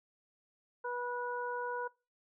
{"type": "harmonic tone", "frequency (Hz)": 488.3, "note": "B4", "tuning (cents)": -20, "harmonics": [1, 2, 3], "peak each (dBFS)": [-39, -39, -42], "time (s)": [0.84, 1.88], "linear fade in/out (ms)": 10, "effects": ["noise-tail reverb RT60 0.3 s tail -23 dB re dry"]}